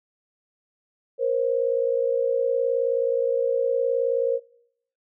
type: tone pair together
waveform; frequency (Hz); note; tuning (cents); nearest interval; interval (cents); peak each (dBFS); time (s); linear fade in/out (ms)
sine; 474 / 533.2; A#4 / C5; +29 / +33; major second; 204; -23; 1.18-4.4; 50
effects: noise-tail reverb RT60 0.7 s tail -23 dB re dry